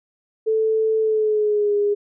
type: tone with pitch glide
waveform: sine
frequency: 440 to 410.5 Hz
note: A4 to G#4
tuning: 0 to -20 cents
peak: -16 dBFS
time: 0.46-1.95 s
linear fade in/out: 20 ms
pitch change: -120 cents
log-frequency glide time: 1-1.75 s
effects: none